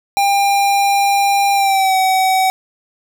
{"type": "tone with pitch glide", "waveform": "square", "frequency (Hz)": [799, 756.8], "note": ["G5", "F#5"], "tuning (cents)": [33, 39], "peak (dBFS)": -12, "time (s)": [0.17, 2.5], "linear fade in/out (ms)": 0, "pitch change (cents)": -94, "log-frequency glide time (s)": [1.53, 1.96], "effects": []}